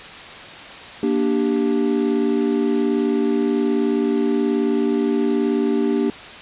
triangle chord, G minor, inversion first, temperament just, 235.2 / 294 / 392 Hz, Bb3 / D4 / G4, +16 / +2 / 0 cents, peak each -19 dBFS, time 1.03-6.1 s, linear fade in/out 2 ms, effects white hiss -36 dBFS RMS until 6.41 s + resampled to 8000 Hz

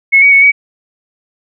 sine tone with pitch steps, 2187 / 2256 / 2213 / 2264 Hz, C#7 / C#7 / C#7 / C#7, -24 / +30 / -3 / +36 cents, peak -3 dBFS, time 0.12-0.52 s, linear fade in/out 20 ms, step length 100 ms, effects none

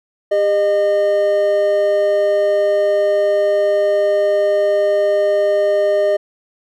triangle tone pair together, 401.7 / 612.1 Hz, G4 / D#5, +42 / -28 cents, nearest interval perfect fifth, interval 730 cents, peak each -17 / -11 dBFS, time 0.31-6.17 s, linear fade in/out 10 ms, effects none

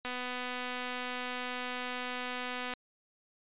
click train, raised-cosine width 0.3 ms, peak -22 dBFS, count 670, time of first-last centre 0.05-2.737 s, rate 249 Hz, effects resampled to 8000 Hz

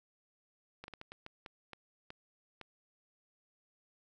slowing click train, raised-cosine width 0.3 ms, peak -30 dBFS, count 10, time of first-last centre 0.84-2.613 s, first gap 41 ms, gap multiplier 1.37, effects none

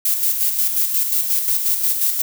violet noise with tremolo, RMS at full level -17 dBFS, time 0.05-2.22 s, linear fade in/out 5 ms, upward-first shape square, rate 5.6 Hz, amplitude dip 45%, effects none

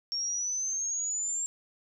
sine exponential sweep, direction up, 5500 to 7459 Hz, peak -29 dBFS, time 0.12-1.46 s, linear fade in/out 0 ms, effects none

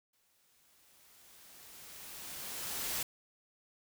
white noise with exponential growth, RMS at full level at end -35 dBFS, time 0.13-3.03 s, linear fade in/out 5 ms, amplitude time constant 630 ms, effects none

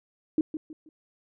sine tone with echo, 312 Hz, D#4, 5 cents sharp, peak -19 dBFS, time 0.38-0.41 s, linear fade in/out 2 ms, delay 160 ms, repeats 3, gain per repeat -10 dB, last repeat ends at 0.89 s, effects none

